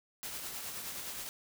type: noise with tremolo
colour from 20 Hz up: white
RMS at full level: -40 dBFS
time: 0.23-1.29 s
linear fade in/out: 0 ms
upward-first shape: triangle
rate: 9.6 Hz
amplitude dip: 40%
effects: none